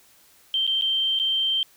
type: tone with dropouts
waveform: sine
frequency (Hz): 3136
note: G7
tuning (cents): 0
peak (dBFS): -20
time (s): 0.54-1.63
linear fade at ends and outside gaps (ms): 1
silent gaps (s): 0.667-0.675 / 0.812-0.821 / 1.19-1.198
effects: white hiss -56 dBFS RMS until 1.76 s